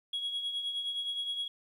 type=tone with tremolo; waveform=sine; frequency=3322 Hz; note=G#7; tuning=in tune; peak=-28 dBFS; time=0.13-1.48 s; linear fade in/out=5 ms; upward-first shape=triangle; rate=9.6 Hz; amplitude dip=65%; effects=tanh soft clip ceiling -29 dBFS + 11-bit